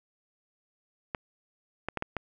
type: clicks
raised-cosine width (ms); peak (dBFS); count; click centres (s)
0.5; -16; 5; 1.148 / 1.886 / 1.973 / 2.024 / 2.167
effects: none